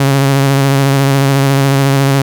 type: tone with vibrato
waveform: sawtooth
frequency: 137.4 Hz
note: C#3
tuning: 15 cents flat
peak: -4 dBFS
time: 0-2.22 s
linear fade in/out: 5 ms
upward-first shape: sine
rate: 14 Hz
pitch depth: 28 cents each way
effects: none